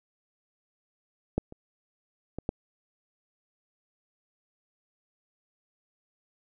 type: clicks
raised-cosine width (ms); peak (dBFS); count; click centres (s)
2; -12 / -30 / -21 / -14; 4; 1.38 / 1.524 / 2.386 / 2.491
effects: none